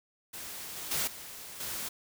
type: noise with level steps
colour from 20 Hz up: white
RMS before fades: -42 / -40 / -31 / -45 / -37 dBFS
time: 0.33-1.89 s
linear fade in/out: 10 ms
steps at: 0.76 / 0.91 / 1.07 / 1.6 s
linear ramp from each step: 5 ms
effects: none